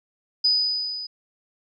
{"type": "tone with level ramp", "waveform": "sine", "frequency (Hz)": 4978, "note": "D#8", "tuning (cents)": 0, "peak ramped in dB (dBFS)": [-15, -31], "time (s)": [0.44, 1.07], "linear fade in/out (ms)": 10, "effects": []}